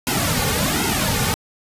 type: noise with flanger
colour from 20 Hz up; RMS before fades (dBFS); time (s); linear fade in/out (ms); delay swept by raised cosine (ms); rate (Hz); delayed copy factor
pink; -20; 0.07-1.34; 0; 1.7 to 3.1; 1.3; -0.95
effects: resampled to 32000 Hz